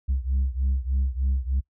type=beating tone pair; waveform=sine; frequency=65 / 68.3 Hz; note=C2 / C#2; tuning=-11 / -25 cents; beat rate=3.3 Hz; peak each=-22 / -24 dBFS; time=0.08-1.61 s; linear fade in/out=20 ms; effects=noise-tail reverb RT60 0.1 s tail -24 dB re dry + tanh soft clip ceiling -18 dBFS